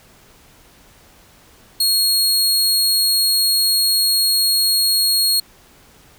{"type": "tone", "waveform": "sawtooth", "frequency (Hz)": 4299, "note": "C8", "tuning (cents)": 46, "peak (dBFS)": -11, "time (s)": [1.8, 5.4], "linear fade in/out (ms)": 5, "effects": ["pink hiss -49 dBFS RMS until 6.18 s"]}